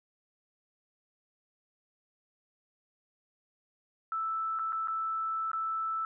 sine tone with dropouts, 1318.5 Hz, E6, in tune, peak -30 dBFS, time 4.12-6.05 s, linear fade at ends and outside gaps 1 ms, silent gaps 4.589-4.594 / 4.723-4.729 / 4.874-4.882 / 5.516-5.532 s, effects none

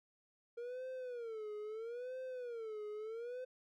triangle tone with vibrato, 466.2 Hz, A#4, in tune, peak -40 dBFS, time 0.57-3.45 s, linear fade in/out 10 ms, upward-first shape sine, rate 0.76 Hz, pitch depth 180 cents each way, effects none

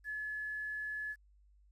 sine tone with quantisation, 1711 Hz, A6, 49 cents flat, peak -37 dBFS, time 0.04-1.16 s, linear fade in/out 50 ms, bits 11, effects added 50 Hz sine -62 dBFS peak until 1.71 s + resampled to 32000 Hz

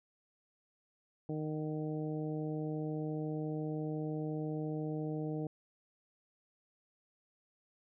harmonic tone with a mistuned harmonic, 154.2 Hz, D#3, 15 cents flat, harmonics 1 / 2 / 3 / 4 / 5, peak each -38 / -39 / -42 / -48 / -51 dBFS, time 1.29-5.47 s, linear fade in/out 2 ms, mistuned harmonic 5, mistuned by -19 cents, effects none

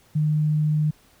sine tone, 152.4 Hz, D#3, 36 cents flat, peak -18 dBFS, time 0.15-0.91 s, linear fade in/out 10 ms, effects pink hiss -57 dBFS RMS until 1.2 s

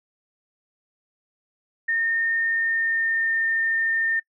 sine tone with pitch glide, 1827 to 1813.3 Hz, A#6 to A#6, -35 to -48 cents, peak -20 dBFS, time 1.88-4.2 s, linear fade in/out 10 ms, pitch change -13 cents, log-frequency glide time 2.38-3.41 s, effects noise-tail reverb RT60 0.1 s tail -24 dB re dry

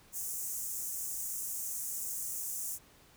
pink high-pass noise, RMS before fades -38 dBFS, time 0.12-2.79 s, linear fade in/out 50 ms, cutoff 6400 Hz, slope 48 dB/octave, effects pink hiss -61 dBFS RMS until 3.16 s

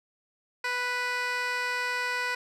15% pulse tone with band-pass filter, 493.9 Hz, B4, in tune, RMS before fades -30 dBFS, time 0.64-2.35 s, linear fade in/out 5 ms, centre 2400 Hz, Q 0.94, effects none

